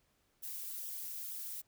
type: noise with flanger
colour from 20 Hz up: violet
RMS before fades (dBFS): -43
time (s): 0.42-1.62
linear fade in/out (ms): 20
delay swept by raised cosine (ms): 0.43 to 5.53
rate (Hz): 2.2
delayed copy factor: -0.75
effects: pink hiss -75 dBFS RMS until 1.67 s